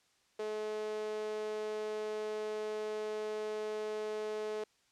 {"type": "tone with high-pass filter", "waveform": "sawtooth", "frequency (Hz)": 214, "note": "A3", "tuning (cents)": -48, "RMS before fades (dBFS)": -38, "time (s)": [0.39, 4.64], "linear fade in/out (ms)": 5, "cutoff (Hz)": 470, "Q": 6.3, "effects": ["white hiss -71 dBFS RMS until 4.91 s", "low-pass 7000 Hz 12 dB/octave"]}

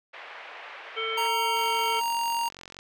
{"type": "band-pass noise", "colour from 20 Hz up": "white", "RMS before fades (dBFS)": -43, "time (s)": [0.13, 1.28], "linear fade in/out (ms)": 10, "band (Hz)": [500, 2600], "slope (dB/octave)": 24}
{"type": "harmonic tone", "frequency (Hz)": 447, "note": "A4", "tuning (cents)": 27, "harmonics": [1, 3, 5, 7], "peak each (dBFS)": [-33, -33, -33, -33], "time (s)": [0.96, 2.01], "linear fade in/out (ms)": 20}
{"type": "tone", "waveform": "square", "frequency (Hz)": 932.3, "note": "A#5", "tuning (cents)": 0, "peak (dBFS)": -26, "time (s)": [1.17, 2.49], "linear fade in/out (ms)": 10}
{"type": "click train", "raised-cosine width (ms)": 0.2, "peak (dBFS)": -25, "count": 56, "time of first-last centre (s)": [1.57, 2.79], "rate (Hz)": 45.1}
{"effects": []}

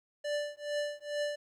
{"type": "tone with tremolo", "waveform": "square", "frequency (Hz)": 587.3, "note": "D5", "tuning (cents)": 0, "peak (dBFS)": -30, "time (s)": [0.24, 1.36], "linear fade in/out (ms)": 10, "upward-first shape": "triangle", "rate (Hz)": 2.3, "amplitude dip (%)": 100, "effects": ["low-pass 7000 Hz 12 dB/octave", "12-bit"]}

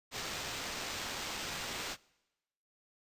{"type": "noise with sample-and-hold", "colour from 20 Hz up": "violet", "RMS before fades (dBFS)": -40, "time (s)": [0.11, 1.97], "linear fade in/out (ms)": 50, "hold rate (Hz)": 11025, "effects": ["noise-tail reverb RT60 1.0 s tail -24 dB re dry", "resampled to 32000 Hz"]}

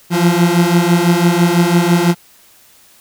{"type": "beating tone pair", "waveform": "30% pulse", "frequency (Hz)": [170.1, 176.1], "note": ["F3", "F3"], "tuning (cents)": [-45, 15], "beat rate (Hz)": 6, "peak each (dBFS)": -10, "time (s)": [0.1, 2.15], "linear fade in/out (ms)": 50, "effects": ["white hiss -47 dBFS RMS until 3 s"]}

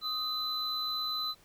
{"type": "tone pair together", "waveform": "triangle", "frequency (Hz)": [1249, 4018], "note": ["D#6", "B7"], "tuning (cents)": [6, 29], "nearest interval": "octave + minor sixth", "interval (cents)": 2023, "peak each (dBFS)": [-36, -31], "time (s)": [0.01, 1.35], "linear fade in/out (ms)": 50, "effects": ["pink hiss -62 dBFS RMS until 1.44 s"]}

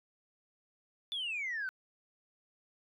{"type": "exponential sweep", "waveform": "sine", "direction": "down", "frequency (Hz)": [3530, 1480], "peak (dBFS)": -33, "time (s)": [1.12, 1.69], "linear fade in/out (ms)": 0, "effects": ["tanh soft clip ceiling -31 dBFS"]}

